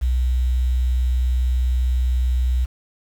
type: tone with quantisation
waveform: sine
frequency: 62.4 Hz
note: B1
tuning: 19 cents sharp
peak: -16 dBFS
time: 0.01-2.66 s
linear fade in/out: 20 ms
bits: 7
effects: none